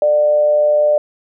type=tone with amplitude modulation; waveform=sine; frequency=596 Hz; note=D5; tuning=25 cents sharp; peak=-8 dBFS; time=0.02-0.98 s; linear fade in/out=2 ms; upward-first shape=sine; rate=149 Hz; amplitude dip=35%; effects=none

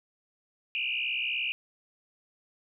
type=tone with frequency modulation; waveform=sine; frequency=2648 Hz; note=E7; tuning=7 cents sharp; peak=-28 dBFS; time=0.75-1.52 s; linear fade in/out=0 ms; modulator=63.4 Hz; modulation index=4.1; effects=none

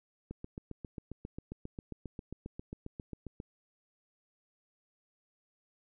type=click train; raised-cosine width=3 ms; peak=-28 dBFS; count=24; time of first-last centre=0.31-3.401 s; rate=7.44 Hz; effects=none

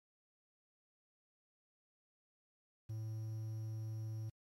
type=tone with quantisation; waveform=triangle; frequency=110 Hz; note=A2; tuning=in tune; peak=-38 dBFS; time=2.89-4.3 s; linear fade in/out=10 ms; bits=11; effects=MP3 64 kbps

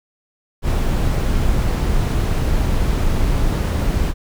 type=noise; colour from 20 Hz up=brown; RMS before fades=-17 dBFS; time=0.62-4.14 s; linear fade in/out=50 ms; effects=none

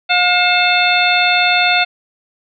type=harmonic tone with a mistuned harmonic; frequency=716 Hz; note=F5; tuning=43 cents sharp; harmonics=1 / 2 / 3 / 4 / 5 / 6; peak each=-16 / -18 / -18 / -16 / -18 / -22 dBFS; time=0.09-1.85 s; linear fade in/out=20 ms; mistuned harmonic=4; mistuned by=-140 cents; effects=none

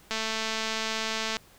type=click train; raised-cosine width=0.2 ms; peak=-13 dBFS; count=279; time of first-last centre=0.11-1.368 s; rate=221 Hz; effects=pink hiss -56 dBFS RMS until 1.58 s

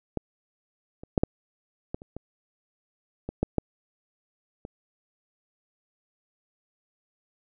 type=clicks; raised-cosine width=2 ms; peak=-14 / -28 / -7 / -7 / -17 / -30 / -23 / -19 / -10 / -9 / -24 dBFS; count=11; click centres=0.173 / 1.035 / 1.178 / 1.235 / 1.945 / 2.019 / 2.166 / 3.29 / 3.43 / 3.583 / 4.651 s; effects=none

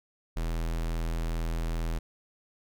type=tone; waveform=square; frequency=41.2 Hz; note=E1; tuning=in tune; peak=-29 dBFS; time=0.36-1.99 s; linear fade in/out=10 ms; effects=none

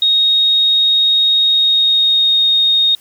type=tone with pitch glide; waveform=sine; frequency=3740 to 3714 Hz; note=A#7 to A#7; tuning=+5 to -7 cents; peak=-9 dBFS; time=0.02-2.95 s; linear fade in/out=2 ms; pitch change=-12 cents; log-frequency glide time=1.4-2.43 s; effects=white hiss -47 dBFS RMS until 3 s

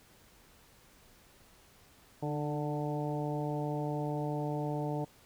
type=harmonic tone with a mistuned harmonic; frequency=147.8 Hz; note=D3; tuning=11 cents sharp; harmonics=1 / 2 / 3 / 4 / 5 / 6; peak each=-35 / -38 / -40 / -41 / -42 / -43 dBFS; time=2.22-5.05 s; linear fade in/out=10 ms; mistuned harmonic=2; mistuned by=+28 cents; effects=pink hiss -61 dBFS RMS until 5.25 s

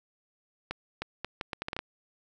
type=accelerating click train; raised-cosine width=0.3 ms; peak=-17 dBFS; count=10; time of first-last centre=0.71-1.791 s; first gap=310 ms; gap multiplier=0.73; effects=none

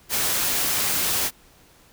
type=noise; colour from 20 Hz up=white; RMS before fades=-23 dBFS; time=0.09-1.31 s; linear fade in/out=50 ms; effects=pink hiss -54 dBFS RMS until 1.92 s

